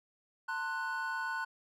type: chord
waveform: triangle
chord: F# diminished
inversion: first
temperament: equal with one note detuned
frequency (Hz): 898.5 / 1046.5 / 1480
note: A5 / C6 / F#6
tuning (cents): +36 / 0 / 0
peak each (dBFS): -38 / -39 / -34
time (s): 0.48-1.45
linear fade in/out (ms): 10
effects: none